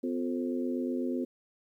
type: harmonic tone with a mistuned harmonic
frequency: 88 Hz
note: F2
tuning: 14 cents sharp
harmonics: 3 / 4 / 5 / 6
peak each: -31 / -35 / -39 / -41 dBFS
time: 0.03-1.25 s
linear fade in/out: 10 ms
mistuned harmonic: 3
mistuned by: -64 cents
effects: 11-bit